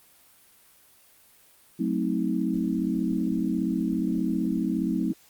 sine chord, F# diminished seventh, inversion none, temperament equal with one note detuned, 185 / 220 / 261.6 / 319 Hz, F#3 / A3 / C4 / Eb4, 0 / 0 / 0 / +43 cents, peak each -29 dBFS, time 1.79-5.13 s, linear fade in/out 10 ms, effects white hiss -57 dBFS RMS until 5.29 s + Opus 32 kbps

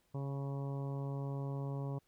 harmonic tone, 138.59 Hz, C#3, in tune, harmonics 1 / 2 / 3 / 4 / 5 / 6 / 7 / 8, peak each -37 / -47 / -48 / -50 / -55 / -57 / -54 / -58 dBFS, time 0.14-1.99 s, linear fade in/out 10 ms, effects pink hiss -75 dBFS RMS until 2.07 s

